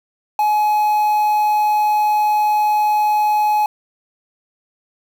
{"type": "tone with quantisation", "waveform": "triangle", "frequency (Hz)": 845, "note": "G#5", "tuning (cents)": 30, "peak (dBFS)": -11, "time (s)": [0.39, 3.66], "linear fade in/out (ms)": 2, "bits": 6, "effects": []}